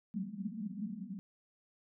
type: band-pass noise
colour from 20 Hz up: white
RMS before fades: -41 dBFS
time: 0.14-1.19 s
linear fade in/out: 0 ms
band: 180 to 230 Hz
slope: 96 dB/octave
effects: none